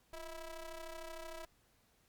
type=ring-modulated tone; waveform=sawtooth; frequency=329.6 Hz; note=E4; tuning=in tune; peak=-38 dBFS; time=0.13-1.45 s; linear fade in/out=2 ms; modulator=313 Hz; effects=pink hiss -72 dBFS RMS until 2.08 s + Opus 48 kbps